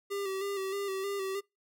square tone with vibrato, 392 Hz, G4, in tune, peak -33 dBFS, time 0.1-1.41 s, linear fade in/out 20 ms, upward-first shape square, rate 3.2 Hz, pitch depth 36 cents each way, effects noise-tail reverb RT60 0.2 s tail -25 dB re dry

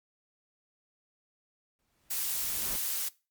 pink noise with exponential growth, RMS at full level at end -40 dBFS, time 1.79-2.76 s, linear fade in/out 0 ms, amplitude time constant 210 ms
blue noise, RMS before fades -32 dBFS, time 2.1-3.09 s, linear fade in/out 10 ms
effects noise-tail reverb RT60 0.3 s tail -22 dB re dry + MP3 96 kbps

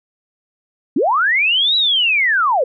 sine linear two-way sweep, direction up then down, 220 to 3952 to 466.4 Hz, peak -12 dBFS, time 0.96-2.64 s, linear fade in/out 5 ms, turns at 1.76 s, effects none

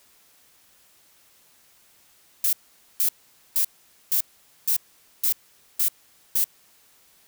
violet noise bursts, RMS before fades -21 dBFS, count 8, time 2.44-6.442 s, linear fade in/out 2 ms, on 89 ms, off 470 ms, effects white hiss -58 dBFS RMS until 7.27 s

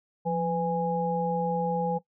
sine tone cluster, 174.9 / 500 / 826 Hz, F3 / B4 / G#5, +3 / +21 / -10 cents, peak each -29 dBFS, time 0.25-1.99 s, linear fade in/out 20 ms, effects noise-tail reverb RT60 0.1 s tail -17 dB re dry

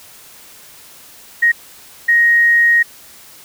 sine tone bursts at uneven times, 1875 Hz, A#6, 10 cents sharp, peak -8 dBFS, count 2, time 1.42-1.52 / 2.08-2.83 s, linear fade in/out 10 ms, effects white hiss -41 dBFS RMS until 3.44 s

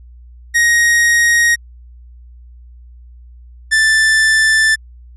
45% pulse tone pair in turn, 1878 / 1763.5 Hz, A#6 / A6, +12 / +3 cents, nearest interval minor second, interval 109 cents, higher first, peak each -9 dBFS, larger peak neither, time 0.54-1.56 / 3.71-4.76 s, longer second, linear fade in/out 20 ms, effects added 60 Hz sine -36 dBFS peak until 5.16 s + resampled to 24000 Hz

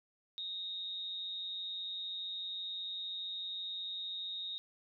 sine tone with amplitude modulation, 3729 Hz, A#7, in tune, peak -36 dBFS, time 0.38-4.58 s, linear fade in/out 0 ms, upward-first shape sine, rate 185 Hz, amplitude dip 50%, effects none

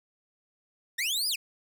sawtooth linear two-way sweep, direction up then down, 1760 to 5100 to 2220 Hz, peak -24 dBFS, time 0.98-1.36 s, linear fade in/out 10 ms, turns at 1.28 s, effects none

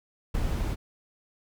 brown noise with ADSR envelope, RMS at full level -24 dBFS, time 0.34-0.76 s, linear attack 13 ms, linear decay 3 ms, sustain -4 dB, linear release 34 ms, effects none

